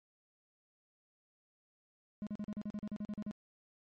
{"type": "tone bursts", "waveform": "triangle", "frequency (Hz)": 209, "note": "G#3", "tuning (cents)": 11, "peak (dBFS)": -35, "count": 13, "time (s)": [2.22, 3.311], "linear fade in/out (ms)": 0, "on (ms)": 47, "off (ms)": 40, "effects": ["MP3 32 kbps"]}